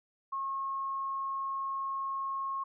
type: tone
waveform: sine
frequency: 1085 Hz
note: C#6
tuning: 37 cents flat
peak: -32 dBFS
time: 0.32-2.64 s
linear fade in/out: 10 ms
effects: none